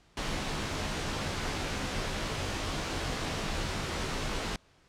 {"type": "noise with comb filter", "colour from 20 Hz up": "pink", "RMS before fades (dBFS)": -33, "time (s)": [0.17, 4.56], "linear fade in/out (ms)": 2, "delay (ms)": 17, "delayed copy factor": -0.55, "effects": ["pink hiss -63 dBFS RMS until 4.88 s", "low-pass 6000 Hz 12 dB/octave"]}